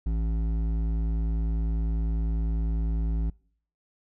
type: tone with hard clipping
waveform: triangle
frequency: 55 Hz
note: A1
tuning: in tune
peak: -26 dBFS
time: 0.06-3.3 s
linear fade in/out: 5 ms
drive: 14 dB
effects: noise-tail reverb RT60 0.6 s tail -26 dB re dry